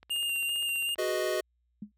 click train, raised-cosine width 0.3 ms, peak -34 dBFS, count 17, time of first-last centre 0.03-1.09 s, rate 15.1 Hz
square tone with vibrato, 2800 Hz, F7, 4 cents sharp, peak -29 dBFS, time 0.1-0.95 s, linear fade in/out 10 ms, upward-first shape square, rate 2.6 Hz, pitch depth 15 cents each way
square chord, G# minor seventh, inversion third, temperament equal, 370 / 415.3 / 493.9 / 622.3 Hz, F#4 / G#4 / B4 / D#5, 0 / 0 / 0 / 0 cents, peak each -33 / -37 / -37 / -32 dBFS, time 0.98-1.41 s, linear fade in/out 10 ms
sine tone with exponential decay, 207.7 Hz, G#3, in tune, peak -33 dBFS, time 1.82-1.92 s, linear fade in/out 5 ms, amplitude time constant 20 ms
effects added 60 Hz sine -70 dBFS peak until 1.97 s

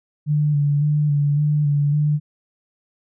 sine tone with vibrato, 146.83 Hz, D3, in tune, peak -15 dBFS, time 0.26-2.2 s, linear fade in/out 50 ms, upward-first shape square, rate 1.8 Hz, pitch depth 27 cents each way, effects none

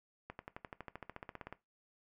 accelerating click train, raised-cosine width 0.5 ms, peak -29 dBFS, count 18, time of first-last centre 0.3-1.526 s, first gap 91 ms, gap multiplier 0.97, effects noise-tail reverb RT60 0.2 s tail -17 dB re dry

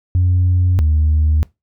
sine tone pair in turn, 90.3 / 76.87 Hz, F#2 / D#2, -42 / -20 cents, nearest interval minor third, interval 278 cents, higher first, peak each -9 dBFS, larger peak neither, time 0.15-0.79 / 0.79-1.43 s, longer neither, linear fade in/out 0 ms, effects noise-tail reverb RT60 0.2 s tail -23 dB re dry + tanh soft clip ceiling -8 dBFS

